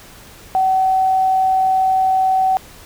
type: tone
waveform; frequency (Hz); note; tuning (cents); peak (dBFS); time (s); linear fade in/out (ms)
sine; 758; F#5; +42; -12; 0.55-2.57; 0
effects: pink hiss -41 dBFS RMS until 2.85 s